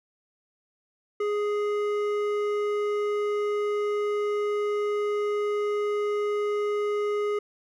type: tone with hard clipping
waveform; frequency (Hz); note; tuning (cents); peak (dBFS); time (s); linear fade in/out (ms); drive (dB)
triangle; 415.3; G#4; 0; -26; 1.2-7.39; 5; 14
effects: none